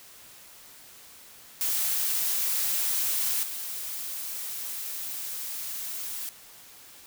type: noise with level steps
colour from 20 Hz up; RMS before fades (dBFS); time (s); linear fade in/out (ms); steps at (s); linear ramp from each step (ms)
blue; -27 / -35; 1.61-6.29; 0; 3.43; 2
effects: white hiss -50 dBFS RMS until 7.06 s

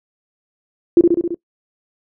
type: tone with echo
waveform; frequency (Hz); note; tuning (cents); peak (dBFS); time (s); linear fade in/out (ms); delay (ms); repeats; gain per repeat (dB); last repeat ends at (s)
sine; 342.7; F4; -33; -4; 0.97-1.01; 2; 67; 5; -3; 1.345
effects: noise-tail reverb RT60 0.1 s tail -22 dB re dry

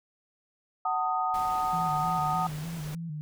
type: chord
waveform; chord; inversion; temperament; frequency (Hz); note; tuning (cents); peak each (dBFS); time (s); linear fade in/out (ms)
sine; D# diminished; first; just; 746.7 / 896 / 1244.5; F#5 / A5 / D#6; +16 / +31 / 0; -29 / -32 / -29; 0.85-2.47; 5
type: noise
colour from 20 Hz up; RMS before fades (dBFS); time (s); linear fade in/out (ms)
pink; -44; 1.34-2.95; 2
type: tone with vibrato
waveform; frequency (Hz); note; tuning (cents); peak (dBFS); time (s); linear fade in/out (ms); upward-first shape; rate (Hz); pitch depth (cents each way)
sine; 159; D#3; +38; -33; 1.73-3.21; 0; square; 3.3; 83
effects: none

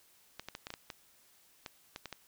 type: clicks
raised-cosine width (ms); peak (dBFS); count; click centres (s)
0.2; -24; 11; 0.396 / 0.486 / 0.551 / 0.669 / 0.704 / 0.739 / 0.902 / 1.662 / 1.961 / 2.057 / 2.127
effects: white hiss -65 dBFS RMS until 2.27 s

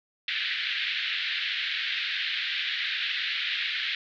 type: band-pass noise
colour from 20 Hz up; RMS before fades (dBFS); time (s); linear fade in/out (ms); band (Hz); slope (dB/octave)
white; -30; 0.28-3.95; 2; 1600 to 3900; 48
effects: none

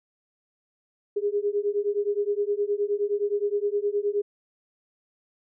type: beating tone pair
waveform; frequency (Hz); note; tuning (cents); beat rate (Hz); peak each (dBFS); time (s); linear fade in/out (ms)
sine; 405.1 / 414.7; G#4 / G#4; -43 / -3; 9.6; -26; 1.16-4.22; 10
effects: none

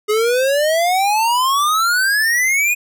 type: exponential sweep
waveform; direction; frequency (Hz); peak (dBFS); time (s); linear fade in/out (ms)
square; up; 415.3 to 2500; -14; 0.08-2.75; 20
effects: none

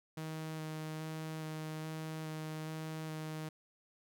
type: tone with vibrato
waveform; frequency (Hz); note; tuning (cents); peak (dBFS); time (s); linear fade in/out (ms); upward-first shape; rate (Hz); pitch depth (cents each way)
sawtooth; 157.2; D#3; +18; -36; 0.17-3.49; 5; square; 1.2; 9
effects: none

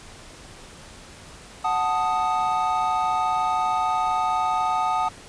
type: chord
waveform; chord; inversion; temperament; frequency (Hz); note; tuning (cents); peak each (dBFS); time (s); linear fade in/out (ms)
triangle; D# diminished; first; equal; 740 / 880 / 1244.5; F#5 / A5 / D#6; 0 / 0 / 0; -23; 1.64-5.09; 10
effects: pink hiss -44 dBFS RMS until 5.28 s + resampled to 22050 Hz

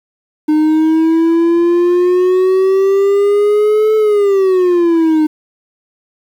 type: exponential two-way sweep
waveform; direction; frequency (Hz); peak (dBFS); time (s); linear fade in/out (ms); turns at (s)
triangle; up then down; 304.6 to 435.6 to 304.6; -6; 0.48-5.27; 10; 3.96
effects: 7-bit

